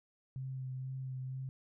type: tone with vibrato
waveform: sine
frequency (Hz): 130.81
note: C3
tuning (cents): 0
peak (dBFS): -38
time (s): 0.36-1.49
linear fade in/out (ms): 0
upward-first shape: sine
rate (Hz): 2.1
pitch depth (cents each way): 18
effects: none